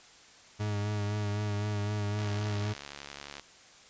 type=tone with vibrato; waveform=40% pulse; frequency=103.83 Hz; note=G#2; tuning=in tune; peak=-29 dBFS; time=0.59-2.74 s; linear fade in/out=20 ms; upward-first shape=sine; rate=3.9 Hz; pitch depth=30 cents each way
type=click train; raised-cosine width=0.2 ms; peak=-24 dBFS; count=87; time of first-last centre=2.19-3.396 s; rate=71.3 Hz
effects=white hiss -55 dBFS RMS until 3.89 s + resampled to 16000 Hz